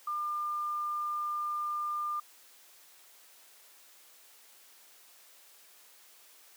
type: tone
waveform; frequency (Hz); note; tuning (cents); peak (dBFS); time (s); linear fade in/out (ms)
sine; 1200; D6; +37; -31; 0.07-2.2; 5
effects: white hiss -58 dBFS RMS until 6.56 s + high-pass 400 Hz 12 dB/octave